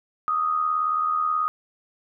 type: tone with amplitude modulation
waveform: sine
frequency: 1244.5 Hz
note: D#6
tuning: in tune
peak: -18 dBFS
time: 0.28-1.48 s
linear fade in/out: 0 ms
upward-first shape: sine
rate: 78.5 Hz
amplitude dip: 55%
effects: none